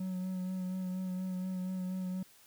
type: tone with vibrato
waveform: triangle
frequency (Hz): 185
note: F#3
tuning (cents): 0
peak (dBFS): -32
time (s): 0-2.23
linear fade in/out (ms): 5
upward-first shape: sine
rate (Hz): 4.2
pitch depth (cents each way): 21
effects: white hiss -61 dBFS RMS until 2.46 s